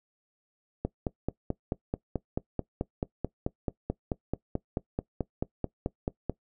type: click train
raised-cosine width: 2 ms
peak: -15 dBFS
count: 26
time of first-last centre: 0.85-6.297 s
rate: 4.59 Hz
effects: noise-tail reverb RT60 0.1 s tail -20 dB re dry